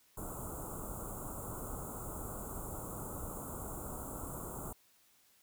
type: band-stop noise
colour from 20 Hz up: pink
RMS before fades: -43 dBFS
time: 0.17-4.73 s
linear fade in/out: 5 ms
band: 1400 to 6900 Hz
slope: 96 dB/octave
effects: white hiss -68 dBFS RMS until 5.42 s